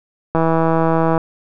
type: click train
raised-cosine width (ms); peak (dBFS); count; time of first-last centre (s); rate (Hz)
1; -3; 136; 0.35-1.178; 163
effects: none